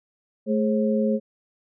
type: tone cluster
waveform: sine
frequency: 217.1 / 417.2 / 537 Hz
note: A3 / G#4 / C5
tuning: -23 / +8 / +45 cents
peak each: -21 / -27 / -25 dBFS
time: 0.46-1.2 s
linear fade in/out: 50 ms
effects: none